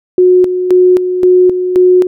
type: tone with tremolo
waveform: sine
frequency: 364.4 Hz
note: F#4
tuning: 26 cents flat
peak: -3 dBFS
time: 0.18-2.07 s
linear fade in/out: 2 ms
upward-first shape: square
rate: 1.9 Hz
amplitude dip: 60%
effects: none